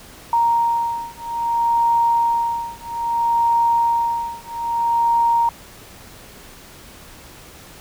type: beating tone pair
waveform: sine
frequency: 932.3 / 932.91 Hz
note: A#5 / A#5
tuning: 0 / +1 cents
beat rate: 0.61 Hz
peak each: -19 dBFS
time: 0.33-5.49 s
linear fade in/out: 2 ms
effects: pink hiss -42 dBFS RMS until 7.8 s